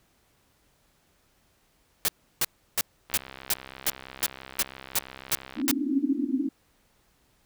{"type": "noise bursts", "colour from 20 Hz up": "white", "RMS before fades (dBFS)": -24, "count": 11, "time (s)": [2.05, 5.713], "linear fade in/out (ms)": 0, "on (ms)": 33, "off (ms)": 330}
{"type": "click train", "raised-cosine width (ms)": 0.3, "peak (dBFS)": -24, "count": 167, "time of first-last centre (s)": [3.1, 5.615], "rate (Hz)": 66}
{"type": "band-pass noise", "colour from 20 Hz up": "pink", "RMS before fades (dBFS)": -27, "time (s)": [5.56, 6.49], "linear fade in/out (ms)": 10, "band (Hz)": [250, 310], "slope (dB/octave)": 96}
{"effects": ["pink hiss -66 dBFS RMS until 7.45 s"]}